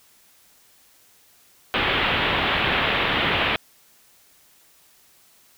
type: low-pass noise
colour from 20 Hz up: white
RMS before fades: -22 dBFS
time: 1.74-3.56 s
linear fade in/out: 0 ms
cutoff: 3400 Hz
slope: 48 dB/octave
effects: white hiss -56 dBFS RMS until 5.57 s